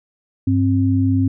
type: tone pair together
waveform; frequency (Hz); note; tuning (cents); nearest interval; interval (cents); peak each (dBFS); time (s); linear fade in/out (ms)
sine; 99.98 / 265; G2 / C4; +35 / +22; octave + perfect fourth; 1687; -16; 0.47-1.28; 5
effects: none